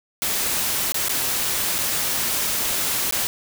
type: noise with dropouts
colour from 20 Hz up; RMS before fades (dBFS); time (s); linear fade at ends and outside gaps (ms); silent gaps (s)
white; -23; 0.22-3.27; 0; 0.921-0.944 / 1.084-1.094 / 1.783-1.787 / 3.11-3.124
effects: none